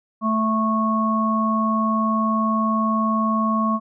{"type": "harmonic tone", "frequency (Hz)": 220, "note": "A3", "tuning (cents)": 0, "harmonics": [1, 3, 5], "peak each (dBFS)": [-20, -29, -21], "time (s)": [0.21, 3.8], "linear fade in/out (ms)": 50, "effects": []}